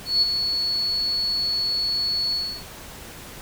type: tone with ADSR envelope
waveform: sine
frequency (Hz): 4400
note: C#8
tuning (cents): -14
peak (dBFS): -14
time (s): 0.05-2.64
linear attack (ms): 170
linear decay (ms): 20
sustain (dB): -7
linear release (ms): 310
effects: pink hiss -40 dBFS RMS until 3.41 s